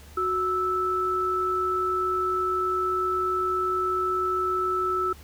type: tone pair together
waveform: sine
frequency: 369.1 / 1314 Hz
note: F#4 / E6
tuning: -4 / -6 cents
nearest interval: octave + minor seventh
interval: 2198 cents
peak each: -28 / -24 dBFS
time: 0.17-5.13 s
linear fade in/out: 5 ms
effects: added 73 Hz sine -46 dBFS peak until 5.23 s + pink hiss -51 dBFS RMS until 5.23 s